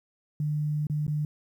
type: tone with dropouts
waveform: sine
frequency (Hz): 150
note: D3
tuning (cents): +37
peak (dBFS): -25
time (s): 0.4-1.25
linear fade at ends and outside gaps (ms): 2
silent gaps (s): 0.869-0.898 / 1.067-1.079
effects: 10-bit